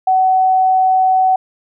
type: tone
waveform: sine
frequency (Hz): 752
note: F#5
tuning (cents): +28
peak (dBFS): -9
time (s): 0.07-1.36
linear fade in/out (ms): 5
effects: none